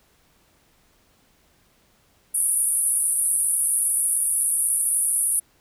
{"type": "band-pass noise", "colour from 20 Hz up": "white", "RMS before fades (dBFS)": -22, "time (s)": [2.34, 5.4], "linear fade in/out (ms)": 10, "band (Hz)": [9300, 11000], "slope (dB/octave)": 96, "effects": ["pink hiss -61 dBFS RMS until 5.6 s"]}